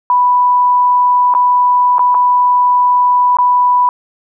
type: tone with dropouts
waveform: sine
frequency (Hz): 987.8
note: B5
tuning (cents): 0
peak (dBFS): -7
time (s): 0.1-3.89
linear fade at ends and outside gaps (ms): 1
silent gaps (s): 1.339-1.349 / 1.983-1.993 / 2.145-2.149 / 3.37-3.386
effects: none